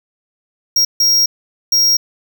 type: tone bursts at uneven times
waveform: square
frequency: 5600 Hz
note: F8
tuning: 4 cents sharp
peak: -10 dBFS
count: 3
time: 0.76-0.85 / 1-1.26 / 1.72-1.97 s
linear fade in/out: 5 ms
effects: none